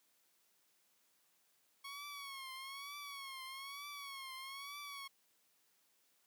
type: tone with vibrato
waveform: 15% pulse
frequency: 1103 Hz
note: C#6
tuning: 9 cents flat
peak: -40 dBFS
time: 1.84-5.08 s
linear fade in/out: 10 ms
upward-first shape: triangle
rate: 1.1 Hz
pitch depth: 96 cents each way
effects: white hiss -75 dBFS RMS until 6.26 s + high-pass 150 Hz 12 dB/octave